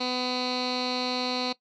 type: tone with low-pass filter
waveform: 15% pulse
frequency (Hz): 251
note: B3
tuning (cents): +28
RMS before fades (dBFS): -29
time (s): 0-1.53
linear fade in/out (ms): 10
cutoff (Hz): 4200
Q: 6.3
effects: noise-tail reverb RT60 0.1 s tail -19 dB re dry